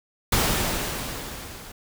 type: noise with level ramp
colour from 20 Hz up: pink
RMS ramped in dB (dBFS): -20 to -42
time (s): 0.32-1.72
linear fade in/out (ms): 5
effects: none